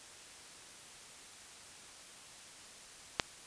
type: click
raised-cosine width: 0.2 ms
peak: -9 dBFS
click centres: 3.198 s
effects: white hiss -53 dBFS RMS until 3.46 s + resampled to 22050 Hz